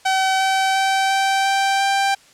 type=tone with pitch steps; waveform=sawtooth; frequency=763 / 767.9 / 772.8 / 777.7 / 782.6 / 787.6 Hz; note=G5 / G5 / G5 / G5 / G5 / G5; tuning=-47 / -36 / -25 / -14 / -3 / +8 cents; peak=-12 dBFS; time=0.05-2.15 s; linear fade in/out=10 ms; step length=350 ms; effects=white hiss -50 dBFS RMS until 2.33 s + low-pass 8000 Hz 12 dB/octave